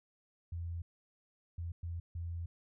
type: tone bursts at uneven times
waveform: sine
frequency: 85 Hz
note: F2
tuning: 46 cents flat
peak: -37 dBFS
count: 4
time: 0.52-0.82 / 1.58-1.72 / 1.83-2 / 2.15-2.46 s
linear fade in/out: 5 ms
effects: none

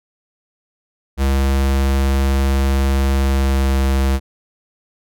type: tone with pitch glide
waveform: square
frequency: 67.8 to 67.18 Hz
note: C#2 to C2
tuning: -38 to +46 cents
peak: -14 dBFS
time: 1.17-4.2 s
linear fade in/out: 50 ms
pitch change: -16 cents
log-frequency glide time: 3.15-3.75 s
effects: none

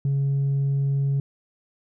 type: tone with tanh clipping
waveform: triangle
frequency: 138.59 Hz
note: C#3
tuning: in tune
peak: -20 dBFS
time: 0.05-1.2 s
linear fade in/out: 2 ms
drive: 6 dB
effects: none

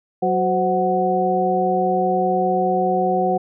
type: harmonic tone with a mistuned harmonic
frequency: 185 Hz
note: F#3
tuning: in tune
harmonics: 1 / 2 / 3 / 4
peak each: -24 / -22 / -23 / -19 dBFS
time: 0.22-3.38 s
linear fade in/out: 10 ms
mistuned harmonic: 3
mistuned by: -110 cents
effects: none

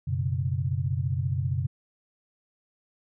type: chord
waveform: sine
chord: F# suspended fourth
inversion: none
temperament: equal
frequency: 92.5 / 123.47 / 138.59 Hz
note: F#2 / B2 / C#3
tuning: 0 / 0 / 0 cents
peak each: -29 dBFS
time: 0.07-1.67 s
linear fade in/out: 10 ms
effects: none

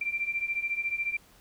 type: beating tone pair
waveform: sine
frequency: 2349 / 2363 Hz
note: D7 / D7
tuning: 0 / +10 cents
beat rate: 14 Hz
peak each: -33 / -30 dBFS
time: 0.01-1.17 s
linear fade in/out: 5 ms
effects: pink hiss -58 dBFS RMS until 1.4 s

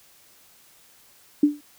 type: tone with exponential decay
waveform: sine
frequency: 293.7 Hz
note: D4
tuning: in tune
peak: -10 dBFS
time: 1.43-1.61 s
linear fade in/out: 5 ms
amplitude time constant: 38 ms
effects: white hiss -55 dBFS RMS until 1.78 s

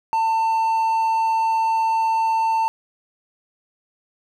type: tone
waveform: triangle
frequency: 896 Hz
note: A5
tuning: 31 cents sharp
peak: -15 dBFS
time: 0.13-2.68 s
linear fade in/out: 0 ms
effects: none

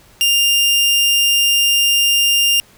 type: tone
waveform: sawtooth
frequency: 2800 Hz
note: F7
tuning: 4 cents sharp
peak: -8 dBFS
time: 0.21-2.6 s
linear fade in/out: 0 ms
effects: pink hiss -48 dBFS RMS until 2.77 s

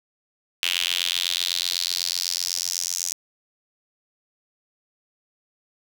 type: tone with high-pass filter sweep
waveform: square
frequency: 44 Hz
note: F1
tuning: 14 cents sharp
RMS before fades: -26 dBFS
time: 0.62-3.13 s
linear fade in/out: 10 ms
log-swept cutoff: 2900 to 6300 Hz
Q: 3.7
effects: 7-bit

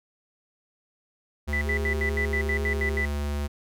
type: tone with pitch glide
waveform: square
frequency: 73.42 to 72.53 Hz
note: D2 to D2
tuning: 0 to -21 cents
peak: -27 dBFS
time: 1.47-3.48 s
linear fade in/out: 20 ms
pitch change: -21 cents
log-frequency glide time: 2.01-2.89 s
type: tone bursts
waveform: sine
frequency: 1986 Hz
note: B6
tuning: 9 cents sharp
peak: -25 dBFS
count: 10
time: 1.53-3.053 s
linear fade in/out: 2 ms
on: 83 ms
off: 77 ms
type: tone with vibrato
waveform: sine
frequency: 401.7 Hz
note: G4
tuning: 42 cents sharp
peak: -31 dBFS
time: 1.64-3.04 s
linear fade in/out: 50 ms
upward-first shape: sine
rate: 2.2 Hz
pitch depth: 26 cents each way
effects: none

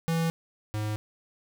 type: tone pair in turn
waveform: square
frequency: 164.81 / 106.58 Hz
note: E3 / G#2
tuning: 0 / +45 cents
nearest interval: minor sixth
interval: 755 cents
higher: first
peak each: -25 / -29 dBFS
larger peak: first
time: 0.08-0.3 / 0.74-0.96 s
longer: neither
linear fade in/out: 0 ms
effects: none

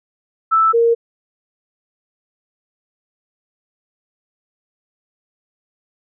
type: tone pair in turn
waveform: sine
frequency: 1318.5 / 464.8 Hz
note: E6 / A#4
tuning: 0 / -5 cents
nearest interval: octave + tritone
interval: 1805 cents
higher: first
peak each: -10 dBFS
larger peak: neither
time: 0.51-0.73 / 0.73-0.95 s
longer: neither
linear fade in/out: 20 ms
effects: none

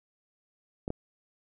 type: clicks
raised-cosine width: 2 ms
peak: -19 dBFS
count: 2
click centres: 0.879 / 0.904 s
effects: none

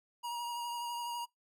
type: tone with vibrato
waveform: square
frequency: 951 Hz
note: A#5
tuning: 34 cents sharp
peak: -37 dBFS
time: 0.23-1.26 s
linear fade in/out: 20 ms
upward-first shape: triangle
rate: 12 Hz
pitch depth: 22 cents each way
effects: noise-tail reverb RT60 0.2 s tail -26 dB re dry

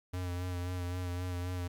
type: tone with vibrato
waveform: square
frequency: 89.6 Hz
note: F2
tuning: 45 cents sharp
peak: -35 dBFS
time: 0.13-1.68 s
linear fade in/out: 10 ms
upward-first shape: sine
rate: 3.8 Hz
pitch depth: 29 cents each way
effects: 12-bit

